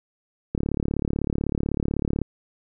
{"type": "click train", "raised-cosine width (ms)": 3, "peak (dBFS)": -11, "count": 61, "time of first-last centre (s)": [0.55, 2.217], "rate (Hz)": 36, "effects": []}